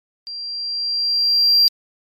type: tone with level ramp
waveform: sine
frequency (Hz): 4741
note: D8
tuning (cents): +16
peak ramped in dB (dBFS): -28 to -7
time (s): 0.27-1.68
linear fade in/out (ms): 0
effects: tanh soft clip ceiling -8 dBFS + MP3 64 kbps